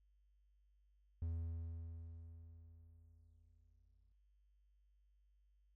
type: tone with exponential decay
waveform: triangle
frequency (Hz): 82.8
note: E2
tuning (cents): +8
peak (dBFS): -36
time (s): 1.22-4.12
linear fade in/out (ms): 0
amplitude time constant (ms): 630
effects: noise-tail reverb RT60 0.8 s tail -25 dB re dry + added 50 Hz sine -70 dBFS peak until 5.75 s